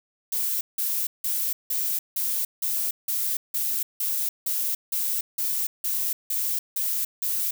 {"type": "noise bursts", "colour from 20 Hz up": "violet", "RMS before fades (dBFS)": -26, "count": 16, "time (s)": [0.32, 7.51], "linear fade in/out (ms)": 5, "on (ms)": 290, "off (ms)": 170, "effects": []}